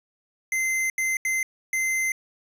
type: tone bursts at uneven times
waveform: square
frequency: 2072 Hz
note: C7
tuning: 17 cents flat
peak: -23 dBFS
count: 4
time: 0.52-0.9 / 0.98-1.17 / 1.25-1.43 / 1.73-2.12 s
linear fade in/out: 2 ms
effects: resampled to 32000 Hz + 10-bit